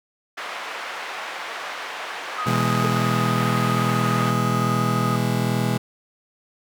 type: band-pass noise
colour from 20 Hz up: white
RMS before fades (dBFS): -32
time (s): 0.37-4.31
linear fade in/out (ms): 10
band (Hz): 630 to 1900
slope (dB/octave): 12
type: tone with vibrato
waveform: sine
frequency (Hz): 1248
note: D#6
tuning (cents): +5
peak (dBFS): -25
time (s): 2.38-5.16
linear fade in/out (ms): 5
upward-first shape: triangle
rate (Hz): 14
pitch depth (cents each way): 22
type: chord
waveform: 35% pulse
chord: E major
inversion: second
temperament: just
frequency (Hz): 123.61 / 164.81 / 206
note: B2 / E3 / G#3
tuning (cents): +2 / 0 / -14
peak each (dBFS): -21 / -25 / -23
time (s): 2.46-5.78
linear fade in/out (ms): 10
type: tone with exponential decay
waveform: sine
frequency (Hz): 440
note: A4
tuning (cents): 0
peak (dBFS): -20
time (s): 2.84-2.92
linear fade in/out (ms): 5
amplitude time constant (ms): 17
effects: none